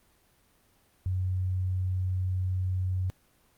sine tone, 92.5 Hz, F#2, in tune, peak -26 dBFS, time 1.06-3.1 s, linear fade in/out 0 ms, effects pink hiss -65 dBFS RMS until 3.57 s + Opus 24 kbps

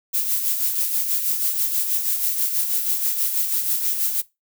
violet noise with tremolo, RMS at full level -20 dBFS, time 0.13-4.22 s, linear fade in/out 20 ms, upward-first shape sine, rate 6.2 Hz, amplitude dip 50%, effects noise-tail reverb RT60 0.2 s tail -19 dB re dry

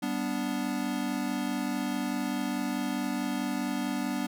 square chord, G major, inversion none, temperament equal with one note detuned, 196 / 246.9 / 291.6 Hz, G3 / B3 / D4, 0 / 0 / -12 cents, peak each -36 / -33 / -34 dBFS, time 0.02-4.27 s, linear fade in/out 10 ms, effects none

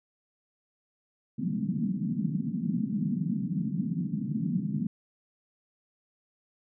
white band-pass noise, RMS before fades -30 dBFS, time 1.38-4.87 s, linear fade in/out 5 ms, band 150 to 240 Hz, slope 48 dB/octave, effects none

